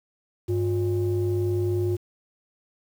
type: tone pair together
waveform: sine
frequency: 100 / 355.5 Hz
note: G2 / F4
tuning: +35 / +31 cents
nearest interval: octave + minor seventh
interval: 2196 cents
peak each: -23 dBFS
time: 0.48-1.97 s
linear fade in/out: 20 ms
effects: tanh soft clip ceiling -17 dBFS + 8-bit